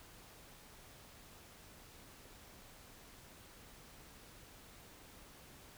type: silence
effects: pink hiss -58 dBFS RMS until 5.77 s